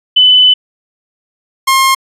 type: tone pair in turn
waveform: sine / sawtooth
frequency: 3008 / 1067.2 Hz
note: F#7 / C6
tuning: +28 / +34 cents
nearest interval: octave + tritone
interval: 1794 cents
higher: first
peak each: -3 dBFS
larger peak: neither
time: 0.16-0.54 / 1.67-1.95 s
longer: first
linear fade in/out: 10 ms
effects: resampled to 32000 Hz